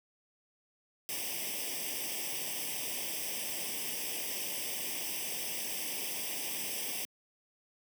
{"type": "noise with comb filter", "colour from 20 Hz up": "white", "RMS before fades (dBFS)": -37, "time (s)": [1.09, 7.05], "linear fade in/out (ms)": 0, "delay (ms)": 0.36, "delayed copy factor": 1, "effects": ["high-pass 200 Hz 12 dB/octave"]}